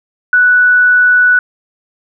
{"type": "tone", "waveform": "sine", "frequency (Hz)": 1480, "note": "F#6", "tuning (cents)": 0, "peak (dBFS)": -5, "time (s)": [0.33, 1.39], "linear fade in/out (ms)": 2, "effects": []}